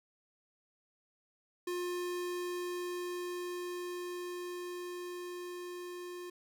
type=tone with level ramp; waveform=square; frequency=355.4 Hz; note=F4; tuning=30 cents sharp; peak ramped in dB=-35 to -43 dBFS; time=1.67-6.3 s; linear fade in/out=5 ms; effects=12-bit